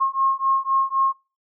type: beating tone pair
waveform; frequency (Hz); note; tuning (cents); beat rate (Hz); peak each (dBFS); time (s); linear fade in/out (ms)
sine; 1075 / 1078.9; C6 / C#6; +47 / -47; 3.9; -21; 0-1.13; 20
effects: noise-tail reverb RT60 0.3 s tail -21 dB re dry